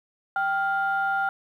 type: tone pair together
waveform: sine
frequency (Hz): 783 / 1402.4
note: G5 / F6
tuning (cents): -2 / +7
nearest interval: minor seventh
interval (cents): 1009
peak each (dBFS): -24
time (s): 0.36-1.29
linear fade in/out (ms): 2
effects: tanh soft clip ceiling -16 dBFS + 10-bit